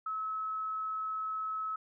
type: tone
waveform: sine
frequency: 1292 Hz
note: E6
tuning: 35 cents flat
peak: -33 dBFS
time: 0.06-1.76 s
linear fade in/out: 5 ms
effects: none